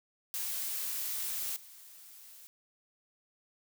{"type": "noise with level steps", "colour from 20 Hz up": "blue", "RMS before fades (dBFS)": [-36, -53], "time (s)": [0.34, 2.47], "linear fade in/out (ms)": 0, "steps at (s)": 1.56, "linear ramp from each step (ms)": 5, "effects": []}